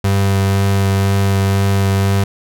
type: tone with vibrato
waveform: 35% pulse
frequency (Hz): 98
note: G2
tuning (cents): 0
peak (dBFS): -10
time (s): 0.04-2.24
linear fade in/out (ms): 5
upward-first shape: triangle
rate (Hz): 2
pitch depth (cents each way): 12
effects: none